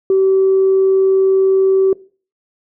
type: tone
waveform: sine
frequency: 383.5 Hz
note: G4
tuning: 38 cents flat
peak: -8 dBFS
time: 0.1-1.93 s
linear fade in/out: 2 ms
effects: noise-tail reverb RT60 0.4 s tail -21 dB re dry + tanh soft clip ceiling -5 dBFS